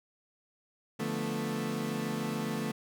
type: chord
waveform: 30% pulse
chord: B half-diminished seventh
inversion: first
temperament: equal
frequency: 146.83 / 174.61 / 220 / 246.9 Hz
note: D3 / F3 / A3 / B3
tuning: 0 / 0 / 0 / 0 cents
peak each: -36 / -37 / -32 / -36 dBFS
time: 0.99-2.72 s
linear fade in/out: 10 ms
effects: none